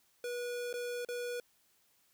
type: tone with dropouts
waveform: square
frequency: 485.6 Hz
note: B4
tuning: 29 cents flat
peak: -37 dBFS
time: 0.24-1.4 s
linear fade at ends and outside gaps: 2 ms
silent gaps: 0.729-0.739 / 1.049-1.087 s
effects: white hiss -71 dBFS RMS until 2.13 s